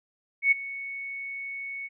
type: tone with ADSR envelope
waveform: sine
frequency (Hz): 2217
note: C#7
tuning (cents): 0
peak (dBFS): -15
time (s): 0.42-1.89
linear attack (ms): 95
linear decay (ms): 16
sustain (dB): -18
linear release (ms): 33
effects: none